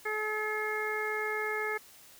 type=harmonic tone; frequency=428.1 Hz; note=A4; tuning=47 cents flat; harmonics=1 / 2 / 3 / 4 / 5; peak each=-35 / -40 / -39 / -36 / -36 dBFS; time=0.05-1.78 s; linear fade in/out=10 ms; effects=white hiss -55 dBFS RMS until 2.19 s